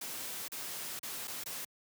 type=noise with dropouts; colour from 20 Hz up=white; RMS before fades=-41 dBFS; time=0.01-1.65 s; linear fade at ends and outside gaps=5 ms; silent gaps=0.482-0.518 / 0.993-1.03 / 1.274-1.278 / 1.438-1.459 s; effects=high-pass 100 Hz 12 dB/octave